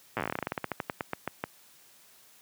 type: slowing click train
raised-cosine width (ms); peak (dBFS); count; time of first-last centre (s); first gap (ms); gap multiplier
0.5; -15; 25; 0.17-1.439; 8; 1.14
effects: white hiss -58 dBFS RMS until 2.41 s + high-pass 100 Hz 12 dB/octave